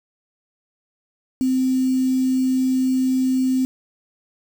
sine tone with quantisation, 259.4 Hz, C4, 15 cents flat, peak -16 dBFS, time 1.41-3.65 s, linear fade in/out 0 ms, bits 6, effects none

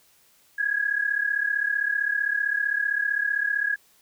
sine tone pair together, 1643.5 / 1679 Hz, G#6 / G#6, -19 / +18 cents, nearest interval unison, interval 37 cents, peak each -25 dBFS, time 0.58-3.76 s, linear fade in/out 10 ms, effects white hiss -60 dBFS RMS until 4.01 s

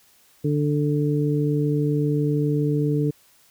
harmonic tone, 147.4 Hz, D3, 7 cents sharp, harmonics 1 / 2 / 3, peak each -21 / -24 / -26 dBFS, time 0.44-3.11 s, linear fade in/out 10 ms, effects white hiss -57 dBFS RMS until 3.5 s

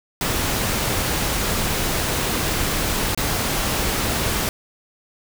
pink noise with dropouts, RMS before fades -22 dBFS, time 0.21-4.49 s, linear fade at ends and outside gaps 1 ms, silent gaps 3.148-3.175 s, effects none

